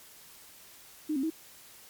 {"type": "tone with pitch steps", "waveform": "sine", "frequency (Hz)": [305.8, 266.8, 320.3], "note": ["D#4", "C4", "E4"], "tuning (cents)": [-30, 34, -50], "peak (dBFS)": -27, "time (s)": [1.09, 1.303], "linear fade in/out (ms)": 10, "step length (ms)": 71, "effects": ["white hiss -53 dBFS RMS until 1.89 s", "MP3 96 kbps"]}